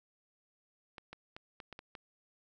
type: clicks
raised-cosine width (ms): 0.3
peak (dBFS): -30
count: 7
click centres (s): 0.982 / 1.13 / 1.365 / 1.602 / 1.727 / 1.791 / 1.952
effects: none